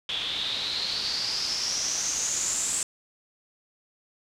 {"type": "noise with low-pass filter sweep", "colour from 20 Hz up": "white", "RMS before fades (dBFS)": -29, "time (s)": [0.09, 2.83], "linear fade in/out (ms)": 2, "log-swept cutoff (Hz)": [3300, 7900], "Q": 8, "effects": []}